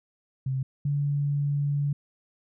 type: tone pair in turn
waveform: sine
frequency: 132.4 / 143.47 Hz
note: C3 / D3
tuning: +21 / -40 cents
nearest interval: minor second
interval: 139 cents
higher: second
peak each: -25 / -23 dBFS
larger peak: second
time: 0.46-0.63 / 0.85-1.93 s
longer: second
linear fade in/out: 5 ms
effects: none